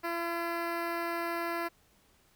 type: tone with notch filter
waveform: 10% pulse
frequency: 339.1 Hz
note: E4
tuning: 49 cents sharp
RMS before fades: -34 dBFS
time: 0.03-1.69 s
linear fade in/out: 20 ms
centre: 7000 Hz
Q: 0.52
effects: pink hiss -66 dBFS RMS until 2.35 s